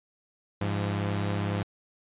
sawtooth tone pair together, 101.56 / 170.7 Hz, G#2 / F3, -38 / -39 cents, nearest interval major sixth, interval 899 cents, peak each -24 / -29 dBFS, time 0.61-1.63 s, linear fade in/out 5 ms, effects resampled to 8000 Hz

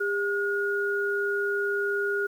sine tone pair together, 403 / 1438.5 Hz, G4 / F#6, +48 / -49 cents, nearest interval octave + minor seventh, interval 2203 cents, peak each -27 dBFS, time 0-2.27 s, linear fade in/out 10 ms, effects 9-bit

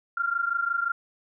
sine tone pair together, 1379.3 / 1405 Hz, F6 / F6, -22 / +10 cents, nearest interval unison, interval 32 cents, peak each -26 / -28 dBFS, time 0.17-0.92 s, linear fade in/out 5 ms, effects none

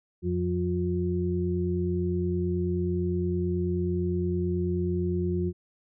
harmonic tone, 89 Hz, F2, 33 cents sharp, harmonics 1 / 2 / 4, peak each -29 / -29 / -29 dBFS, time 0.22-5.53 s, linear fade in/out 50 ms, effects none

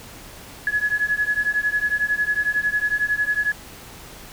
sine beating tone pair, 1688 / 1699 Hz, G#6 / G#6, +28 / +39 cents, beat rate 11 Hz, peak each -22 dBFS, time 0.67-3.52 s, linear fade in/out 2 ms, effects pink hiss -41 dBFS RMS until 4.32 s

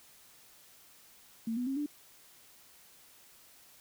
sine tone with pitch steps, 226.5 / 247 / 269.4 / 293.7 Hz, A#3 / B3 / C#4 / D4, -50 / 0 / -49 / 0 cents, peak -31 dBFS, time 1.47-1.862 s, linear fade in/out 5 ms, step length 98 ms, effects white hiss -59 dBFS RMS until 3.8 s

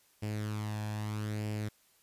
sawtooth tone with flanger, 106.2 Hz, G#2, 39 cents sharp, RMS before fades -36 dBFS, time 0.22-1.69 s, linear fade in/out 10 ms, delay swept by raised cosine 0.39 to 1.2 ms, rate 0.79 Hz, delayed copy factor +0.55, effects white hiss -67 dBFS RMS until 2.02 s + resampled to 32000 Hz

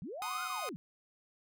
sine linear two-way sweep, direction up then down, 137.9 to 1474 to 137.9 Hz, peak -40 dBFS, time 0.02-0.76 s, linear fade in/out 0 ms, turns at 0.43 s
sawtooth chord, C diminished, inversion second, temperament equal, 740 / 1046.5 / 1244.5 Hz, Gb5 / C6 / Eb6, 0 / 0 / 0 cents, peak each -41 / -41 / -35 dBFS, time 0.22-0.69 s, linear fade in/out 0 ms
effects none

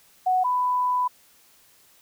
sine tone pair in turn, 740 / 995.5 Hz, F#5 / B5, 0 / +14 cents, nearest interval perfect fourth, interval 514 cents, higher second, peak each -18 / -20 dBFS, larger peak first, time 0.26-0.44 / 0.44-1.08 s, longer second, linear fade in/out 10 ms, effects white hiss -57 dBFS RMS until 2.01 s

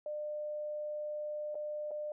sine tone with dropouts, 600 Hz, D5, 37 cents sharp, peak -36 dBFS, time 0.06-2.12 s, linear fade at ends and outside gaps 2 ms, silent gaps 1.546-1.553 / 1.909-1.914 s, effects none

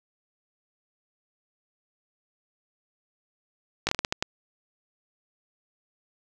slowing click train, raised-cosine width 0.2 ms, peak -7 dBFS, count 8, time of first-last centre 3.87-4.225 s, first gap 19 ms, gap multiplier 1.32, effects none

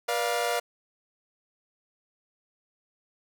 sawtooth chord, B diminished, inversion none, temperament equal with one note detuned, 481.5 / 587.3 / 698.5 Hz, B4 / D5 / F5, -44 / 0 / 0 cents, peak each -26 / -28 / -25 dBFS, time 0.08-0.6 s, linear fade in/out 10 ms, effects none

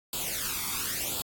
white noise with flanger, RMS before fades -32 dBFS, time 0.13-1.22 s, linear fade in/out 2 ms, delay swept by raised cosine 0.25 to 0.88 ms, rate 0.95 Hz, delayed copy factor +0.75, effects AAC 64 kbps

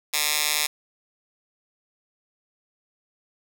10% pulse tone with high-pass filter, 150.4 Hz, D3, 42 cents sharp, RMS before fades -24 dBFS, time 0.13-0.67 s, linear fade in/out 10 ms, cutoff 2800 Hz, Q 0.58, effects none

